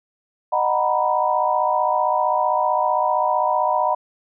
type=chord; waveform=sine; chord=B major seventh; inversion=first; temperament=equal with one note detuned; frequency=614.4 / 740 / 932.3 / 987.8 Hz; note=D#5 / F#5 / A#5 / B5; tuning=-22 / 0 / 0 / 0 cents; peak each=-23 / -22 / -23 / -21 dBFS; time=0.52-3.95 s; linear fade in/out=10 ms; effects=none